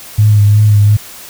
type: tone with vibrato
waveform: sine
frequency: 104.6 Hz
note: G#2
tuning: 13 cents sharp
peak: -4 dBFS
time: 0.18-0.97 s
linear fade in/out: 10 ms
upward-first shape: sine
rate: 2.8 Hz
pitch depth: 32 cents each way
effects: white hiss -32 dBFS RMS until 1.29 s